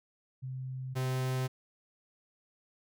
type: tone pair in turn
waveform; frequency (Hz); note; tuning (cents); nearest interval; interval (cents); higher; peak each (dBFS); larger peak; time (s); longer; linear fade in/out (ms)
sine / 45% pulse; 130 / 129.48; C3 / C3; -11 / -18; unison; 7; first; -36 / -30; second; 0.42-0.95 / 0.95-1.48; neither; 20
effects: none